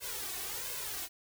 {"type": "noise with flanger", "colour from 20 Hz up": "white", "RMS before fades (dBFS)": -39, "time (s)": [0, 1.09], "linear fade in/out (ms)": 50, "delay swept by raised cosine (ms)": [1.9, 2.74], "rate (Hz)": 1.4, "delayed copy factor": 0.9, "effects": []}